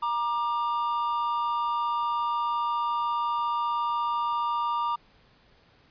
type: tone pair together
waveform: triangle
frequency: 945 / 1190.6 Hz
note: A#5 / D6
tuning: +23 / +23 cents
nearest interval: major third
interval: 400 cents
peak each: -26 dBFS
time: 0.02-4.96 s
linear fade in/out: 10 ms
effects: pink hiss -60 dBFS RMS until 5.9 s + resampled to 11025 Hz